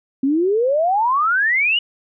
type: exponential sweep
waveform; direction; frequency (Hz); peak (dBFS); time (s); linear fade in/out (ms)
sine; up; 260.5 to 2960; -14; 0.23-1.79; 5
effects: none